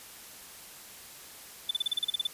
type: tone bursts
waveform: triangle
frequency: 3511 Hz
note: A7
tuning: 4 cents flat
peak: -23 dBFS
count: 11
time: 1.69-2.27 s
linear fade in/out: 5 ms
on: 20 ms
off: 36 ms
effects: white hiss -48 dBFS RMS until 2.33 s + resampled to 32000 Hz